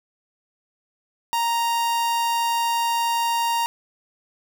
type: tone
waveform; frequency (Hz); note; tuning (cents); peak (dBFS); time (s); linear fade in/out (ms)
45% pulse; 932.3; A#5; 0; -20; 1.33-3.66; 0
effects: none

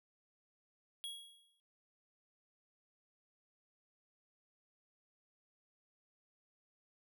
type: tone with exponential decay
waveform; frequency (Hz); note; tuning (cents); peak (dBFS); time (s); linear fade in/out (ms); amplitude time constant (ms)
square; 3315; G#7; -4; -40; 1.04-1.6; 0; 120
effects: noise-tail reverb RT60 0.2 s tail -18 dB re dry

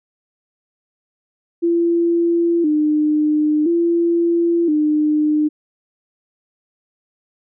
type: tone with vibrato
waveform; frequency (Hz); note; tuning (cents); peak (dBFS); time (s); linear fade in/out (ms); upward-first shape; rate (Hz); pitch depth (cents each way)
sine; 320.8; E4; -47; -13; 1.62-5.49; 20; square; 0.49; 100
effects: none

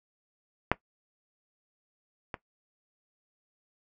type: clicks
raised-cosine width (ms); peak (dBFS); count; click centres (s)
0.5; -7 / -19; 2; 0.716 / 2.342
effects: noise-tail reverb RT60 0.1 s tail -17 dB re dry

